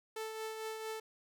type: tone with tremolo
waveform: sawtooth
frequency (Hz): 440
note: A4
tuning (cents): 0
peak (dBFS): -34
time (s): 0.16-1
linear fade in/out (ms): 5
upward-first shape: triangle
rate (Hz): 4.4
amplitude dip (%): 45
effects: none